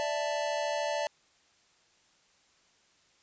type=chord; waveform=square; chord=D suspended second; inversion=none; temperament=just; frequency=587.3 / 660.7 / 881 Hz; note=D5 / E5 / A5; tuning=0 / +4 / +2 cents; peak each=-33 / -36 / -36 dBFS; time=0-1.07 s; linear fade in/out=0 ms; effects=white hiss -66 dBFS RMS until 3.22 s + resampled to 16000 Hz